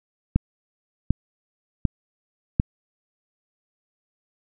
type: click train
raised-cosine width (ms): 5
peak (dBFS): -5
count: 4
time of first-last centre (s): 0.36-2.599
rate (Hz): 1.34
effects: none